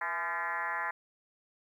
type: tone with frequency modulation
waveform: sine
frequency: 1376 Hz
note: F6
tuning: 26 cents flat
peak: -31 dBFS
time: 0.01-0.91 s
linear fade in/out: 5 ms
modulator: 178 Hz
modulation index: 3.3
effects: 11-bit